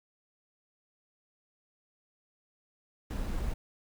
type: noise with sample-and-hold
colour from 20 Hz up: brown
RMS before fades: -33 dBFS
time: 3.1-3.54 s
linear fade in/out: 10 ms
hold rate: 8820 Hz
effects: none